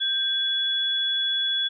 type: tone pair together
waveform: sine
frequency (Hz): 1578 / 3394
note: G6 / G#7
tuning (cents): +11 / +37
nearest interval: octave + minor second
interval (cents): 1326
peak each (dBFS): -32 / -22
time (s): 0-1.69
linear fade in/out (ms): 20
effects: none